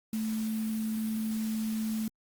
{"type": "tone in noise", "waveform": "sine", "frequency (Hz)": 219.7, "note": "A3", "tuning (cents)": -2, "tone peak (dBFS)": -29, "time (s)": [0.13, 2.08], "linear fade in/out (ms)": 2, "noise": "white", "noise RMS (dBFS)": -45, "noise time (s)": [0.13, 2.08], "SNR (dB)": 13, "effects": ["Opus 48 kbps"]}